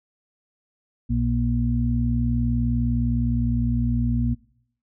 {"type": "harmonic tone", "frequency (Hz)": 59.6, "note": "A#1", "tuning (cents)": 39, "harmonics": [1, 2, 4], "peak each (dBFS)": [-24, -24, -24], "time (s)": [1.09, 4.35], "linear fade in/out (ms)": 20, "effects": ["noise-tail reverb RT60 0.7 s tail -22 dB re dry"]}